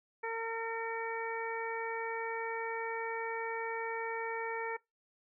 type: harmonic tone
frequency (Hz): 455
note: A#4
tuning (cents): -42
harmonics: 1 / 2 / 3 / 4 / 5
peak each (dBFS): -38 / -39 / -45 / -42 / -44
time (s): 0.23-4.77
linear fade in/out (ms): 10
effects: noise-tail reverb RT60 0.2 s tail -23 dB re dry